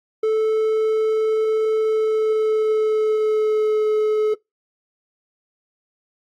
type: tone with pitch glide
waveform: triangle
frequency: 437.5 to 429 Hz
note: A4 to A4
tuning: -10 to -44 cents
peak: -14 dBFS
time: 0.23-4.34 s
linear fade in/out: 5 ms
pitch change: -34 cents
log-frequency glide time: 1.81-3.87 s
effects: noise-tail reverb RT60 0.2 s tail -25 dB re dry + AAC 48 kbps